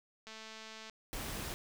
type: click train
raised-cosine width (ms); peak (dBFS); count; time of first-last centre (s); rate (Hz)
0.2; -32; 139; 0.27-0.897; 220
type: noise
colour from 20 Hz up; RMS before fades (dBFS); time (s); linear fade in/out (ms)
pink; -41; 1.13-1.54; 0
effects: none